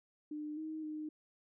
sine tone with pitch steps, 301 / 313.9 / 306.8 Hz, D4 / D#4 / D#4, +43 / +15 / -24 cents, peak -39 dBFS, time 0.31-1.09 s, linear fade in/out 5 ms, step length 260 ms, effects none

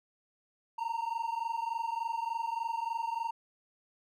triangle tone pair together, 908.9 / 932.3 Hz, A#5 / A#5, -44 / 0 cents, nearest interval unison, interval 44 cents, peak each -33 / -33 dBFS, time 0.78-3.31 s, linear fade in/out 10 ms, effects none

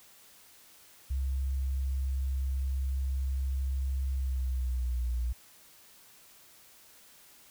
sine tone with pitch glide, 66.6 to 60.02 Hz, C2 to B1, +31 to -49 cents, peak -28 dBFS, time 1.1-5.33 s, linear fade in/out 10 ms, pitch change -180 cents, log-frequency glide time 4.11-5.11 s, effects white hiss -57 dBFS RMS until 7.5 s

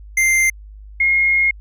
square / sine tone pair in turn, 2093 / 2148 Hz, C7 / C7, 0 / +45 cents, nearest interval unison, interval 45 cents, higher second, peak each -13 / -12 dBFS, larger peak second, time 0.17-0.5 / 1-1.51 s, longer second, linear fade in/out 5 ms, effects added 51 Hz sine -35 dBFS peak until 1.6 s + resampled to 32000 Hz

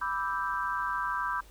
sine chord, E minor seventh, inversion second, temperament equal, 987.8 / 1174.7 / 1318.5 / 1568 Hz, B5 / D6 / E6 / G6, 0 / 0 / 0 / 0 cents, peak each -33 / -34 / -37 / -34 dBFS, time 0.01-1.41 s, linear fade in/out 10 ms, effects added 50 Hz sine -52 dBFS peak until 1.5 s + pink hiss -57 dBFS RMS until 1.5 s

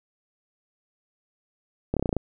slowing click train, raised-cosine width 2 ms, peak -11 dBFS, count 8, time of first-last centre 1.94-2.167 s, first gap 27 ms, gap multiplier 1.06, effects none

